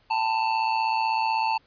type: tone with amplitude modulation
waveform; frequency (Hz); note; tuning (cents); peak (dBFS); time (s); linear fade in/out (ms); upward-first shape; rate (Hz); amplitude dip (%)
square; 888; A5; +16; -20; 0.1-1.58; 10; sine; 116; 60
effects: pink hiss -62 dBFS RMS until 1.66 s + resampled to 11025 Hz